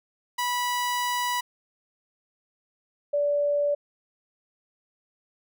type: tone pair in turn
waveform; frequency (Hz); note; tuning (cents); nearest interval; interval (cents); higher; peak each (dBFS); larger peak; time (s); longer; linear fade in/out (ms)
sawtooth / sine; 980 / 579.6; B5 / D5; -14 / -23; major sixth; 909; first; -21; neither; 0.38-1.41 / 3.13-3.75; first; 10
effects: none